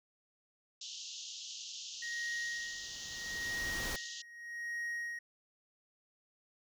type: band-pass noise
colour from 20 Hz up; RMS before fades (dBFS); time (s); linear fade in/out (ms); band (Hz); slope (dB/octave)
white; -46; 0.81-4.22; 5; 2800 to 6900; 96
type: noise with exponential growth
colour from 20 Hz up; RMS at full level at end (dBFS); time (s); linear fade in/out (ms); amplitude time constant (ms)
pink; -39; 1.93-3.96; 0; 440
type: tone with tremolo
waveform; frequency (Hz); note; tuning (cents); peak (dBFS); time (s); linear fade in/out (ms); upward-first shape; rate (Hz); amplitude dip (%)
triangle; 1881; A#6; +15; -34; 2.02-5.19; 5; sine; 0.79; 85
effects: none